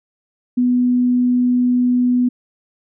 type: tone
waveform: sine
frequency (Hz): 247.4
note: B3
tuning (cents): +3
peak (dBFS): -12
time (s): 0.57-2.29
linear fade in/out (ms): 10
effects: none